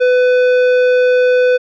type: tone with tanh clipping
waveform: sine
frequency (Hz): 500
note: B4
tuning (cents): +21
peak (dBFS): -10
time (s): 0-1.58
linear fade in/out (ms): 20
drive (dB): 12
effects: none